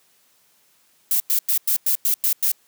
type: noise bursts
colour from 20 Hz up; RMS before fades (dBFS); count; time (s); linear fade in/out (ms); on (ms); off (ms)
violet; -19; 8; 1.11-2.517; 2; 91; 97
effects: white hiss -60 dBFS RMS until 2.67 s + high-pass 100 Hz 12 dB/octave